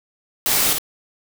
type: noise with echo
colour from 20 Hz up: white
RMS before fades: -19 dBFS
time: 0.46-0.73 s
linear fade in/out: 0 ms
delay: 54 ms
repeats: 1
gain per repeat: -4 dB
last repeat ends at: 0.784 s
effects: none